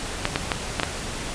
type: clicks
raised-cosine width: 0.3 ms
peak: -4 dBFS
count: 5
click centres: 0.254 / 0.359 / 0.518 / 0.798 / 0.833 s
effects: pink hiss -31 dBFS RMS until 1.34 s + resampled to 22050 Hz